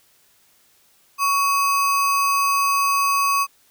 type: tone with sample-and-hold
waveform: sine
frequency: 1120 Hz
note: C#6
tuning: 18 cents sharp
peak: -16 dBFS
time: 1.18-3.47 s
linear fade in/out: 50 ms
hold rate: 3675 Hz
effects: white hiss -58 dBFS RMS until 3.7 s